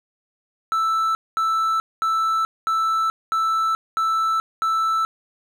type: tone bursts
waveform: triangle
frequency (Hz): 1321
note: E6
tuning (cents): +3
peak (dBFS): -16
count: 7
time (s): 0.72-5.05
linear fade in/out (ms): 0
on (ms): 430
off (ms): 220
effects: none